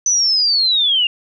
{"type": "linear sweep", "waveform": "sine", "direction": "down", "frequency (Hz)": [6070, 2769], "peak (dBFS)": -12, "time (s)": [0.06, 1.07], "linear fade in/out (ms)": 2, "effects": []}